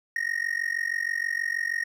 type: tone with amplitude modulation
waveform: triangle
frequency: 1864.7 Hz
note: A#6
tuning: in tune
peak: -20 dBFS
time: 0.16-1.84 s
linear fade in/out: 2 ms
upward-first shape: sine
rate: 46.3 Hz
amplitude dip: 95%
effects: none